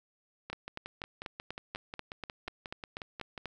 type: two click trains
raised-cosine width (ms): 0.3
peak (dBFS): -22 / -24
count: 13 / 17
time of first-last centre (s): 0.53-3.457 / 0.5-3.378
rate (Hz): 4.1 / 5.56
effects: none